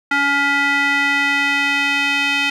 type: tone with band-pass filter sweep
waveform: square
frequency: 281.9 Hz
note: C#4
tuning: 29 cents sharp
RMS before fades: -17 dBFS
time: 0.11-2.5 s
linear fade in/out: 5 ms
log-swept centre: 1700 to 2600 Hz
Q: 2.9
effects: none